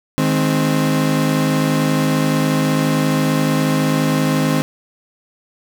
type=chord; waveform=35% pulse; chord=Ab major; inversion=second; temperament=equal with one note detuned; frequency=155.56 / 210.3 / 261.6 Hz; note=Eb3 / Ab3 / C4; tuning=0 / +22 / 0 cents; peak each=-16 / -21 / -16 dBFS; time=0.18-4.62 s; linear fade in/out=0 ms; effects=none